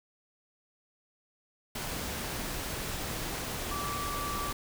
sine tone in noise, 1160 Hz, D6, 22 cents flat, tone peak -35 dBFS, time 3.71-4.52 s, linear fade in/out 5 ms, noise pink, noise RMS -36 dBFS, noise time 1.75-4.53 s, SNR -2 dB, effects none

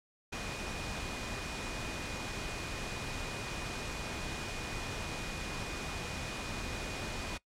sine tone in noise, 2464 Hz, D#7, 17 cents flat, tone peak -45 dBFS, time 0.32-7.38 s, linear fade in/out 10 ms, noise pink, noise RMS -39 dBFS, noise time 0.32-7.38 s, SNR -9 dB, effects noise-tail reverb RT60 0.1 s tail -20 dB re dry + low-pass 7000 Hz 12 dB/octave

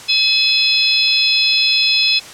harmonic tone with a mistuned harmonic, 856 Hz, A5, 48 cents flat, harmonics 3 / 4 / 5 / 6, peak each -17 / -17 / -17 / -17 dBFS, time 0.08-2.2 s, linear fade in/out 20 ms, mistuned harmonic 5, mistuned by -68 cents, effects white hiss -35 dBFS RMS until 2.33 s + low-pass 8000 Hz 12 dB/octave

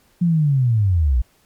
sine linear sweep, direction down, 177.9 to 55 Hz, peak -13 dBFS, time 0.21-1.22 s, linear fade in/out 10 ms, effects pink hiss -58 dBFS RMS until 1.45 s + MP3 96 kbps

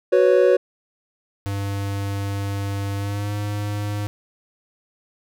triangle chord, F# suspended fourth, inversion none, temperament equal, 370 / 493.9 / 554.4 Hz, F#4 / B4 / C#5, 0 / 0 / 0 cents, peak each -15 dBFS, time 0.12-0.57 s, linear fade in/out 10 ms
square tone with pitch glide, 99.6 to 103.35 Hz, G2 to G#2, +28 to -8 cents, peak -24 dBFS, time 1.46-4.07 s, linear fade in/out 0 ms, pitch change +64 cents, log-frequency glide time 2.96-3.33 s
effects none

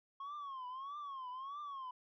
sine tone with vibrato, 1086 Hz, C#6, 36 cents flat, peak -40 dBFS, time 0.2-1.91 s, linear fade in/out 5 ms, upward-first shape triangle, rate 1.6 Hz, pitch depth 170 cents each way, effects tanh soft clip ceiling -42 dBFS

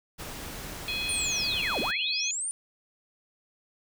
pink noise, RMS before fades -39 dBFS, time 0.18-1.92 s, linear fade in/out 20 ms
harmonic tone, 838 Hz, G#5, 15 cents sharp, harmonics 3 / 4 / 5, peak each -32 / -34 / -36 dBFS, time 0.88-2.31 s, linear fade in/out 2 ms
sine linear two-way sweep, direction down then up, 9397 to 168.6 to 9397 Hz, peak -29 dBFS, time 1.09-2.51 s, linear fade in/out 0 ms, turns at 1.8 s
effects none

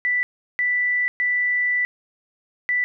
sine tone bursts at uneven times, 1975.5 Hz, B6, in tune, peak -18 dBFS, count 4, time 0.05-0.23 / 0.59-1.08 / 1.2-1.85 / 2.69-2.84 s, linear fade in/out 0 ms, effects none

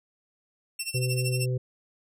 15% pulse tone with tremolo, 2703 Hz, E7, 43 cents sharp, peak -21 dBFS, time 0.79-1.46 s, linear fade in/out 5 ms, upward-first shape sine, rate 13 Hz, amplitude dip 85%
harmonic tone, 126.8 Hz, B2, 46 cents sharp, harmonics 1 / 3 / 4, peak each -25 / -35 / -37 dBFS, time 0.94-1.58 s, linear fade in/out 10 ms
effects none

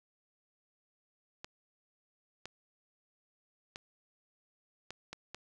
clicks, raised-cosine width 0.2 ms, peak -25 dBFS, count 6, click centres 1.445 / 2.456 / 3.759 / 4.906 / 5.13 / 5.346 s, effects none

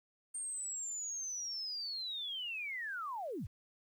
sine linear sweep, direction down, 8760 to 51.91 Hz, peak -38 dBFS, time 0.34-3.47 s, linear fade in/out 10 ms, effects 11-bit

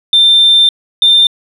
sine tone pair in turn, 3580 / 3593 Hz, A7 / A7, +29 / +36 cents, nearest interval unison, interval 7 cents, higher second, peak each -3 dBFS, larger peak neither, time 0.13-0.69 / 1.02-1.27 s, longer first, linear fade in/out 2 ms, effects tanh soft clip ceiling 0 dBFS

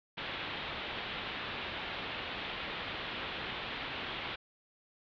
white low-pass noise, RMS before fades -40 dBFS, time 0.17-4.36 s, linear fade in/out 10 ms, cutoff 3700 Hz, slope 48 dB/octave, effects none

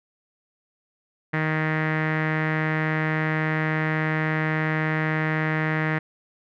sawtooth tone with low-pass filter, 156.4 Hz, D#3, 9 cents sharp, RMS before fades -24 dBFS, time 1.33-5.99 s, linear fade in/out 10 ms, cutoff 1900 Hz, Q 5.3, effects none

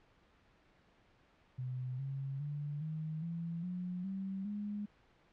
sine tone with pitch steps, 127.2 / 136.33 / 146.11 / 156.6 / 167.84 / 179.89 / 192.8 / 206.6 Hz, C3 / C#3 / D3 / D#3 / E3 / F#3 / G3 / G#3, -48 / -28 / -9 / +11 / +31 / -48 / -28 / -9 cents, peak -37 dBFS, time 1.58-4.86 s, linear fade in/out 10 ms, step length 410 ms, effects pink hiss -68 dBFS RMS until 5.32 s + low-pass 3000 Hz 12 dB/octave

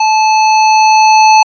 square tone with level ramp, 869 Hz, A5, 22 cents flat, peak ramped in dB -8 to -3 dBFS, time 0-1.43 s, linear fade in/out 5 ms, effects resampled to 16000 Hz

